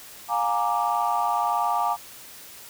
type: chord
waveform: sine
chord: Bb dominant seventh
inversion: second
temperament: equal with one note detuned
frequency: 709.8 / 830.6 / 932.3 / 1174.7 Hz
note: F5 / Ab5 / Bb5 / D6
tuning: +28 / 0 / 0 / 0 cents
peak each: -26 dBFS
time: 0.28-1.97 s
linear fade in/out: 50 ms
effects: tanh soft clip ceiling -13 dBFS + white hiss -44 dBFS RMS until 2.69 s